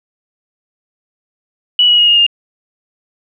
sine tone with pitch steps, 2944 / 2912 / 2880 / 2849 / 2818 Hz, F#7 / F#7 / F#7 / F7 / F7, -9 / -28 / -47 / +34 / +15 cents, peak -6 dBFS, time 1.79-2.265 s, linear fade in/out 2 ms, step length 95 ms, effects none

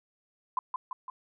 sine tone with echo, 1019 Hz, C6, 46 cents flat, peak -25 dBFS, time 0.57-0.59 s, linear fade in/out 2 ms, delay 170 ms, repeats 3, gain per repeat -4 dB, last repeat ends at 1.1 s, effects none

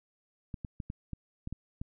clicks, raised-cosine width 5 ms, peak -25 dBFS, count 8, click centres 0.542 / 0.648 / 0.802 / 0.901 / 1.133 / 1.474 / 1.526 / 1.815 s, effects none

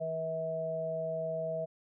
harmonic tone, 161.5 Hz, E3, 35 cents flat, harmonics 1 / 3 / 4, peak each -42 / -41 / -33 dBFS, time 0-1.66 s, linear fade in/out 20 ms, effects none

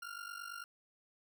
40% pulse ring-modulated tone, 1400 Hz, F6, 4 cents sharp, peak -40 dBFS, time 0.02-0.64 s, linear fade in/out 2 ms, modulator 24.5 Hz, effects none

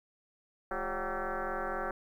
sine tone with frequency modulation, 400 Hz, G4, 35 cents sharp, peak -32 dBFS, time 0.71-1.91 s, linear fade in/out 2 ms, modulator 189 Hz, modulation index 6.5, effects 11-bit

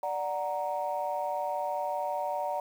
sine chord, D augmented, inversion none, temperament equal, 587.3 / 740 / 932.3 Hz, D5 / F#5 / A#5, 0 / 0 / 0 cents, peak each -33 dBFS, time 0.03-2.6 s, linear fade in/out 2 ms, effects tanh soft clip ceiling -21 dBFS + 9-bit

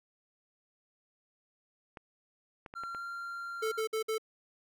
clicks, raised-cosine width 0.5 ms, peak -30 dBFS, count 5, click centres 1.972 / 2.662 / 2.739 / 2.836 / 2.948 s
triangle tone with pitch glide, 1373 to 1384.1 Hz, F6 to F6, -30 to -16 cents, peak -36 dBFS, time 2.75-3.82 s, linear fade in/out 20 ms, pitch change +14 cents, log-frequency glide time 2.9-3.03 s
square tone bursts, 440 Hz, A4, in tune, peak -31 dBFS, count 4, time 3.62-4.182 s, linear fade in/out 10 ms, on 100 ms, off 54 ms
effects none

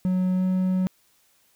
triangle tone with pitch glide, 184.2 to 185.59 Hz, F#3 to F#3, -7 to +6 cents, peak -18 dBFS, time 0.05-0.87 s, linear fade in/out 0 ms, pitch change +13 cents, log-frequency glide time 0.35-0.43 s, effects white hiss -63 dBFS RMS until 1.55 s

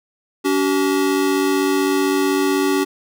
square tone pair together, 285.3 / 381.1 Hz, C#4 / G4, +50 / -49 cents, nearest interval perfect fourth, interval 501 cents, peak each -19 dBFS, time 0.44-2.85 s, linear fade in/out 20 ms, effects none

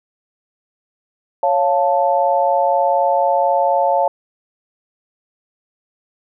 sine chord, Db augmented, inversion none, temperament equal, 554.4 / 698.5 / 880 Hz, Db5 / F5 / A5, 0 / 0 / 0 cents, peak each -17 dBFS, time 1.43-4.08 s, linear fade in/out 2 ms, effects none

